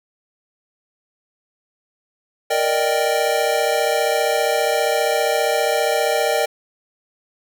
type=chord; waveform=square; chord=Eb major seventh; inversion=second; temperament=equal; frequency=466.2 / 587.3 / 622.3 / 784 Hz; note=Bb4 / D5 / Eb5 / G5; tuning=0 / 0 / 0 / 0 cents; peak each=-23 dBFS; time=2.5-6.46 s; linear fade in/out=10 ms; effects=none